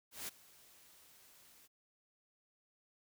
white noise with ADSR envelope, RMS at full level -42 dBFS, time 0.11-1.68 s, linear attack 170 ms, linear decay 16 ms, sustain -21 dB, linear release 24 ms, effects none

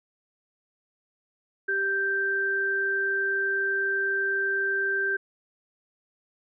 sine tone pair together, 392 / 1568 Hz, G4 / G6, 0 / 0 cents, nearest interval 2 octaves, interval 2400 cents, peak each -31 / -24 dBFS, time 1.68-5.17 s, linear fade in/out 10 ms, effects none

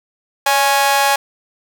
sawtooth tone with amplitude modulation, 830.6 Hz, G#5, in tune, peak -4 dBFS, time 0.46-1.16 s, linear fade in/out 5 ms, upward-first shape sine, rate 265 Hz, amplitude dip 95%, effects 7-bit

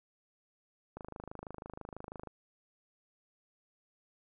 click train, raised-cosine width 1 ms, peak -29 dBFS, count 35, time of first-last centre 0.97-2.273 s, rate 26.1 Hz, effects none

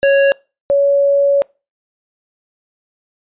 square / sine tone pair in turn, 554.4 / 562.1 Hz, C#5 / C#5, 0 / +24 cents, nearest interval unison, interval 24 cents, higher second, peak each -9 dBFS, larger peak neither, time 0.03-0.32 / 0.7-1.42 s, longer second, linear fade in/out 0 ms, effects noise-tail reverb RT60 0.3 s tail -25 dB re dry + resampled to 8000 Hz

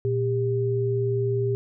sine tone pair together, 118.45 / 398.4 Hz, A#2 / G4, +28 / +28 cents, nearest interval octave + major sixth, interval 2100 cents, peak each -24 dBFS, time 0.05-1.55 s, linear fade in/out 0 ms, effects none

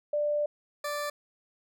sine / 20% pulse tone pair in turn, 591 / 586.6 Hz, D5 / D5, +11 / -2 cents, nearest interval unison, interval 13 cents, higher first, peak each -25 / -26 dBFS, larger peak first, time 0.13-0.46 / 0.84-1.1 s, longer first, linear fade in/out 5 ms, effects none

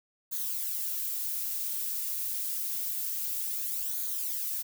violet noise with flanger, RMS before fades -33 dBFS, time 0.31-4.63 s, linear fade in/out 20 ms, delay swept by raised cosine 0.37 to 5.97 ms, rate 0.27 Hz, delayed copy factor -0.6, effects none

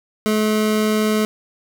25% pulse tone, 214.8 Hz, A3, 41 cents flat, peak -12 dBFS, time 0.26-1.25 s, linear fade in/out 0 ms, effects none

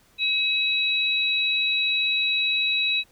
sine tone pair together, 2559 / 3894 Hz, D#7 / B7, +48 / -25 cents, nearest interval perfect fifth, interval 727 cents, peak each -23 dBFS, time 0.18-3.04 s, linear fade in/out 50 ms, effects pink hiss -59 dBFS RMS until 3.11 s

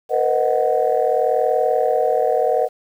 sine chord, B major seventh, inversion third, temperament equal with one note detuned, 466.2 / 506.9 / 622.3 / 740 Hz, A#4 / B4 / D#5 / F#5, 0 / +45 / 0 / 0 cents, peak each -20 dBFS, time 0.09-2.69 s, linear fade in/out 50 ms, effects tanh soft clip ceiling -6 dBFS + 8-bit

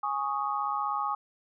sine chord, Ab suspended fourth, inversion none, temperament equal, 830.6 / 1108.7 / 1244.5 Hz, Ab5 / Db6 / Eb6, 0 / 0 / 0 cents, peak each -32 dBFS, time 0.03-1.15 s, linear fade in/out 5 ms, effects none

